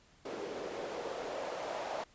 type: noise with band-pass filter sweep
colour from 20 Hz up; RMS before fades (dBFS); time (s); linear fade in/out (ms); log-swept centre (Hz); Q
white; -40; 0.25-2.04; 5; 400 to 670; 2.8
effects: pink hiss -64 dBFS RMS until 2.14 s + resampled to 16000 Hz